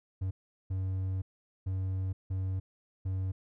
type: tone bursts at uneven times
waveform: triangle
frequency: 94.4 Hz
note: F#2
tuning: 35 cents sharp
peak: -28 dBFS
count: 5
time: 0.21-0.31 / 0.7-1.22 / 1.66-2.13 / 2.3-2.6 / 3.05-3.32 s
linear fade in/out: 10 ms
effects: none